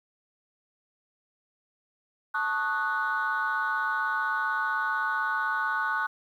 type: chord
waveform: sine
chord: D# half-diminished seventh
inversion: second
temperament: equal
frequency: 880 / 1108.7 / 1244.5 / 1480 Hz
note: A5 / C#6 / D#6 / F#6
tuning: 0 / 0 / 0 / 0 cents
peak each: -32 / -31 / -33 / -27 dBFS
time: 2.34-6.07 s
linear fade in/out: 10 ms
effects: tanh soft clip ceiling -19 dBFS + 10-bit